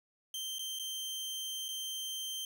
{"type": "tone with dropouts", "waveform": "sawtooth", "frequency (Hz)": 3136, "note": "G7", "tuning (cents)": 0, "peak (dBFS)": -34, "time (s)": [0.34, 2.45], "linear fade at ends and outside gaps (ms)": 2, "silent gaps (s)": [[0.585, 0.592], [0.789, 0.795], [1.683, 1.687]], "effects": []}